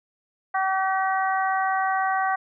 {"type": "harmonic tone", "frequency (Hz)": 382, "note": "G4", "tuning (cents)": -45, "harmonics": [2, 3, 4, 5], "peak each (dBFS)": [-23, -27, -29, -31], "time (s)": [0.54, 2.36], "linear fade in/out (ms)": 10, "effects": []}